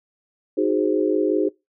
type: chord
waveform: sine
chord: Ab dominant seventh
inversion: second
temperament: equal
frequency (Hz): 311.1 / 370 / 415.3 / 523.3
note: Eb4 / Gb4 / Ab4 / C5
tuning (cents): 0 / 0 / 0 / 0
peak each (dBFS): -22 / -22 / -22 / -27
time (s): 0.57-1.49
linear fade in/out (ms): 10
effects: noise-tail reverb RT60 0.2 s tail -22 dB re dry